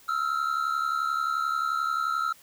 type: tone pair together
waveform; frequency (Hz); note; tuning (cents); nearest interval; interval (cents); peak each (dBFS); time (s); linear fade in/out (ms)
triangle; 1300 / 1371.4; E6 / F6; -24 / -32; minor second; 92; -26; 0.08-2.33; 10
effects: white hiss -55 dBFS RMS until 2.42 s